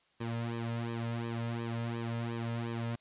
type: tone with flanger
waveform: sawtooth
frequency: 116.54 Hz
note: A#2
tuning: in tune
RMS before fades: -36 dBFS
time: 0.2-2.96 s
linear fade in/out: 10 ms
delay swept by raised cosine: 1.4 to 2.7 ms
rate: 2.8 Hz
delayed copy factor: -0.9
effects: white hiss -70 dBFS RMS until 3 s + resampled to 8000 Hz